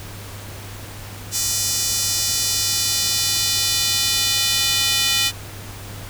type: tone with high-pass filter sweep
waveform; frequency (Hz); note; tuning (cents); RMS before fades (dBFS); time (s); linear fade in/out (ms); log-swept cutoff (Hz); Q
square; 272.4; C#4; -30; -20; 1.31-5.32; 50; 6000 to 3200; 1.6
effects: added 100 Hz sine -35 dBFS peak until 6.09 s + pink hiss -37 dBFS RMS until 6.09 s